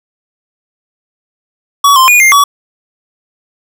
square tone with pitch steps, 1131 / 1045 / 2447 / 2110 / 1135 Hz, C#6 / C6 / D#7 / C7 / C#6, +34 / -2 / -29 / +14 / +41 cents, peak -4 dBFS, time 1.84-2.44 s, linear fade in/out 5 ms, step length 120 ms, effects none

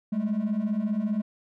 triangle beating tone pair, 201.1 / 216.1 Hz, G3 / A3, +44 / -31 cents, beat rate 15 Hz, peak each -26 / -23 dBFS, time 0.12-1.22 s, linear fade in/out 10 ms, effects tanh soft clip ceiling -19 dBFS

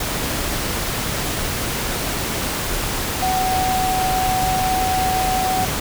sine tone in noise, 749 Hz, F#5, 21 cents sharp, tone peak -18 dBFS, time 3.22-5.65 s, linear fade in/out 5 ms, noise pink, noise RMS -23 dBFS, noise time 0-5.8 s, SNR +2 dB, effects none

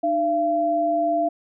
sine tone pair together, 303.2 / 680.7 Hz, D#4 / F5, -45 / -45 cents, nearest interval octave + major second, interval 1400 cents, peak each -26 / -19 dBFS, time 0.03-1.29 s, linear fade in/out 10 ms, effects none

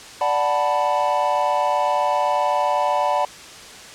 triangle chord, B minor seventh, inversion first, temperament equal, 587.3 / 740 / 880 / 987.8 Hz, D5 / F#5 / A5 / B5, 0 / 0 / 0 / 0 cents, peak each -21 dBFS, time 0.21-3.25 s, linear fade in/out 2 ms, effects white hiss -39 dBFS RMS until 3.94 s + low-pass 7000 Hz 12 dB/octave

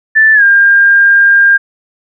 sine tone with pitch glide, 1760 to 1604.6 Hz, A6 to G6, 0 to +40 cents, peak -3 dBFS, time 0.15-1.58 s, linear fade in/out 20 ms, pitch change -160 cents, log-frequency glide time 0.34-0.43 s, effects none

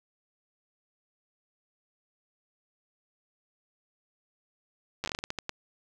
slowing click train, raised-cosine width 0.2 ms, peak -15 dBFS, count 12, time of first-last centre 5.04-5.494 s, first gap 9 ms, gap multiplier 1.28, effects none

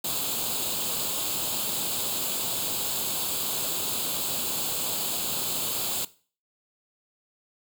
white noise with comb filter, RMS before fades -29 dBFS, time 0.04-6.05 s, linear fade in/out 5 ms, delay 0.26 ms, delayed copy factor +0.75, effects noise-tail reverb RT60 0.4 s tail -18 dB re dry + high-pass 100 Hz 12 dB/octave

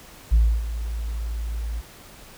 sine tone with ADSR envelope, 55.9 Hz, A1, 28 cents sharp, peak -10 dBFS, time 0.31-1.82 s, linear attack 25 ms, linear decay 280 ms, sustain -15 dB, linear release 30 ms, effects tanh soft clip ceiling -11 dBFS + pink hiss -46 dBFS RMS until 2.37 s

